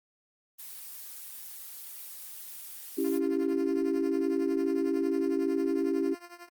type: noise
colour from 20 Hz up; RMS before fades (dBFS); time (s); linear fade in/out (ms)
blue; -43; 0.58-3.19; 20
type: chord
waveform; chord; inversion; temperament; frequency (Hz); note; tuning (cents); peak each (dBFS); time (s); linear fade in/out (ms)
sine; C# diminished; none; equal; 277.2 / 329.6 / 392; C#4 / E4 / G4; 0 / 0 / 0; -30; 2.97-6.15; 20
type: tone with tremolo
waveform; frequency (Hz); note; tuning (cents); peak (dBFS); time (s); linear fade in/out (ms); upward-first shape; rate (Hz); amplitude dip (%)
10% pulse; 348.3; F4; -5; -34; 3.04-6.49; 5; triangle; 11; 90
effects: Opus 24 kbps